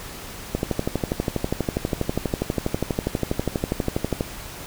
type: click train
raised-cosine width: 2 ms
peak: -8 dBFS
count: 46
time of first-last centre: 0.55-4.209 s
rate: 12.3 Hz
effects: pink hiss -37 dBFS RMS until 4.66 s